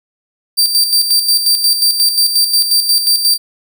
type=tone with tremolo; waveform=sawtooth; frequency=4675 Hz; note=D8; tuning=9 cents flat; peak=-5 dBFS; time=0.57-3.38 s; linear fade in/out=20 ms; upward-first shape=square; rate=5.6 Hz; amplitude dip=55%; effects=none